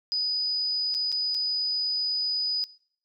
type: tone with dropouts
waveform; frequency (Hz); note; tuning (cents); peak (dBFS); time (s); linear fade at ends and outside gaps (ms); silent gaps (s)
sine; 4972; D#8; -2; -24; 0.12-2.64; 0; 0.942-0.948 / 1.118-1.125 / 1.344-1.348
effects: noise-tail reverb RT60 0.6 s tail -22 dB re dry